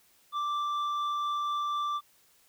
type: tone pair together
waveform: sine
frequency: 1174.7 / 3520 Hz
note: D6 / A7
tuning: 0 / 0 cents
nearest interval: octave + perfect fifth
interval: 1900 cents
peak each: -27 / -39 dBFS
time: 0.32-2.01 s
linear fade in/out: 50 ms
effects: tanh soft clip ceiling -25 dBFS + white hiss -64 dBFS RMS until 2.48 s